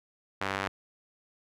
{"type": "tone with band-pass filter", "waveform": "sawtooth", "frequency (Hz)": 97.4, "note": "G2", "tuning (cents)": -11, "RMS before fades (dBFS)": -33, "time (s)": [0.41, 0.68], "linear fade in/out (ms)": 5, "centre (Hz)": 1600, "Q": 0.92, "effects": []}